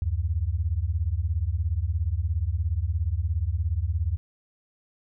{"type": "beating tone pair", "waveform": "sine", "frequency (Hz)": [74, 91], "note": ["D2", "F#2"], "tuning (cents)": [14, -28], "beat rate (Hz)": 17, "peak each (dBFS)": -26, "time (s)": [0.02, 4.17], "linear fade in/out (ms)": 0, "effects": []}